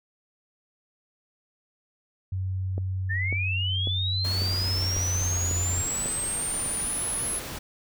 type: tone with pitch glide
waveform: sine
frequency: 94 to 87.71 Hz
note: F#2 to F2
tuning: +28 to +8 cents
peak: -26 dBFS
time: 2.32-5.82 s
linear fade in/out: 5 ms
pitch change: -120 cents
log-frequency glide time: 4.37-5.56 s
type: click train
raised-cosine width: 2 ms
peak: -21 dBFS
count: 7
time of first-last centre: 2.78-6.059 s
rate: 1.83 Hz
type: linear sweep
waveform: sine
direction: up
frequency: 1747 to 10840 Hz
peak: -27 dBFS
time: 3.09-7.4 s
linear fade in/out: 20 ms
type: noise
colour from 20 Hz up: pink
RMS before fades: -36 dBFS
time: 4.24-7.59 s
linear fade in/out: 10 ms
effects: none